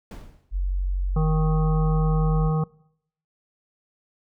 brown noise with exponential decay, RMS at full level -32 dBFS, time 0.11-0.56 s, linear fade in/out 2 ms, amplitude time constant 97 ms
sine tone, 46.25 Hz, F#1, in tune, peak -21 dBFS, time 0.51-2.52 s, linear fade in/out 50 ms
harmonic tone, 156.6 Hz, D#3, 11 cents sharp, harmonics 1 / 3 / 5 / 7 / 8, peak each -20 / -30 / -34 / -37 / -38 dBFS, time 1.16-2.64 s, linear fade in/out 5 ms
effects noise-tail reverb RT60 0.7 s tail -23 dB re dry

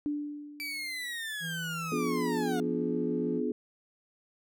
sine tone with exponential decay, 293.7 Hz, D4, in tune, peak -27 dBFS, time 0.06-1.17 s, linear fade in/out 0 ms, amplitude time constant 240 ms
30% pulse linear sweep, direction down, 2323 to 702 Hz, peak -32 dBFS, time 0.6-2.6 s, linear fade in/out 0 ms
triangle tone with pitch glide, 164.7 to 173.09 Hz, E3 to F3, -1 to -15 cents, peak -35 dBFS, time 1.4-3.42 s, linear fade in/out 50 ms, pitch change +86 cents, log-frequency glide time 1.94-2.01 s
sine chord, B diminished seventh, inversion none, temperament equal with one note detuned, 246.9 / 293.7 / 349.2 / 424 Hz, B3 / D4 / F4 / Ab4, 0 / 0 / 0 / +36 cents, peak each -32 / -35 / -36 / -33 dBFS, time 1.92-3.52 s, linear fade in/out 2 ms
effects none

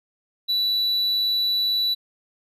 triangle tone, 3951 Hz, B7, in tune, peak -18 dBFS, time 0.48-1.95 s, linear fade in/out 20 ms, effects resampled to 32000 Hz

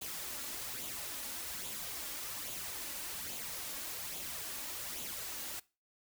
white noise with flanger, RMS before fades -42 dBFS, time 0.01-5.6 s, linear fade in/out 10 ms, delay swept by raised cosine 0.28 to 3.58 ms, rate 1.2 Hz, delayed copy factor +0.5, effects noise-tail reverb RT60 0.3 s tail -21 dB re dry

